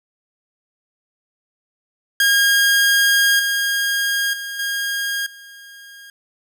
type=tone with level steps; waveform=sawtooth; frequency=1624 Hz; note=G#6; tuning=39 cents flat; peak=-9 / -14 / -23 / -17 / -35 dBFS; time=2.2-6.1 s; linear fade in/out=2 ms; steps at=3.39 / 4.33 / 4.59 / 5.26 s; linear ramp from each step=5 ms; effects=none